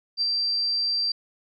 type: tone with ADSR envelope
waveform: sine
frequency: 4702 Hz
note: D8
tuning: 1 cent sharp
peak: -20 dBFS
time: 0.17-1.12 s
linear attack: 44 ms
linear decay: 26 ms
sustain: -2 dB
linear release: 5 ms
effects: none